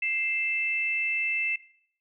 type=tone pair together; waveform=sine; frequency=2100 / 2646 Hz; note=C7 / E7; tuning=+6 / +6 cents; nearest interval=major third; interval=400 cents; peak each=-30 / -27 dBFS; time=0.02-1.56 s; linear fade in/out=5 ms; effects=noise-tail reverb RT60 0.6 s tail -17 dB re dry